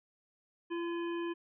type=harmonic tone with a mistuned harmonic; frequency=340.7 Hz; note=F4; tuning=43 cents flat; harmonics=1 / 3 / 5 / 7 / 9; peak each=-34 / -44 / -48 / -51 / -53 dBFS; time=0.7-1.34 s; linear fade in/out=20 ms; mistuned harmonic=7; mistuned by=+71 cents; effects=none